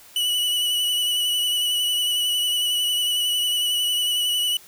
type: tone with vibrato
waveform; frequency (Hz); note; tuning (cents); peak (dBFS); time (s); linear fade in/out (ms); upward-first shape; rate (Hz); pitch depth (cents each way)
45% pulse; 2951; F#7; -5; -20; 0.16-4.57; 2; sine; 11; 25
effects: white hiss -48 dBFS RMS until 4.67 s